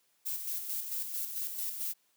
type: noise with tremolo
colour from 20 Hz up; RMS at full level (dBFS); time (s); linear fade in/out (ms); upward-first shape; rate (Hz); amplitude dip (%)
violet; -35; 0.25-1.94; 20; square; 4.5; 45
effects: white hiss -72 dBFS RMS until 2.16 s + high-pass 150 Hz 12 dB/octave